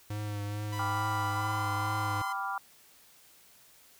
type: tone with vibrato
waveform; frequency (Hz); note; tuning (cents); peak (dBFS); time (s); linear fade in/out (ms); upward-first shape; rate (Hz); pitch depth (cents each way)
square; 103.83; G#2; 0; -34; 0.1-2.22; 5; triangle; 2.3; 30
type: tone with pitch glide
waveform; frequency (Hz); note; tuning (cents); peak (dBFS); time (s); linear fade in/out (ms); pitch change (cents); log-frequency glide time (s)
sawtooth; 987.8 to 1026.2; B5 to C6; 0 to -34; -35; 0.72-2.33; 10; +66; 1.25-1.68
type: chord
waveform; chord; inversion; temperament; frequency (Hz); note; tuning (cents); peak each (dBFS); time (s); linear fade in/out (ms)
sine; G dominant seventh; none; equal; 784 / 987.8 / 1174.7 / 1396.9; G5 / B5 / D6 / F6; 0 / 0 / 0 / 0; -37; 0.79-2.58; 2
effects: white hiss -59 dBFS RMS until 3.99 s